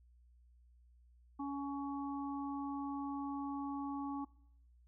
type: harmonic tone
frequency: 280 Hz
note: C#4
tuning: 18 cents sharp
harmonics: 1 / 3 / 4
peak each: -39 / -45 / -47 dBFS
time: 1.39-4.25 s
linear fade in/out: 10 ms
effects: noise-tail reverb RT60 0.7 s tail -22 dB re dry + added 60 Hz sine -62 dBFS peak until 4.87 s